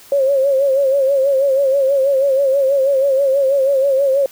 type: tone with vibrato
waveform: sine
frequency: 545 Hz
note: C#5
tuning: 29 cents flat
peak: -11 dBFS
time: 0.12-4.26 s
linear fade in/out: 2 ms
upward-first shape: sine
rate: 6.2 Hz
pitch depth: 67 cents each way
effects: white hiss -43 dBFS RMS until 4.31 s